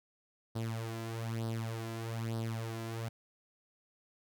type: tone with flanger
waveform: sawtooth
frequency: 113.6 Hz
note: A#2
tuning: 44 cents flat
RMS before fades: -38 dBFS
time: 0.55-3.09 s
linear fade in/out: 10 ms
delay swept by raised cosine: 0.21 to 3.01 ms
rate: 1.1 Hz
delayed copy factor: +0.7
effects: none